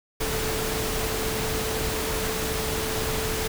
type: tone in noise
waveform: sine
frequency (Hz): 440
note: A4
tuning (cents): 0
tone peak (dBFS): -31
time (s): 0.2-3.48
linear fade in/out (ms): 10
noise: pink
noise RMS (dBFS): -28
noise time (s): 0.2-3.48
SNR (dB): -6
effects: none